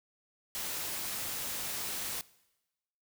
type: noise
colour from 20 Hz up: white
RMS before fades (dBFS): -37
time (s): 0.55-2.21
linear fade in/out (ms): 0
effects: noise-tail reverb RT60 1.0 s tail -21 dB re dry